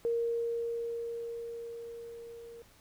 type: tone with level ramp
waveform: sine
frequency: 466.2 Hz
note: A#4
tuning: in tune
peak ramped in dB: -27 to -46 dBFS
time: 0.05-2.62 s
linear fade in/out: 0 ms
effects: pink hiss -61 dBFS RMS until 2.8 s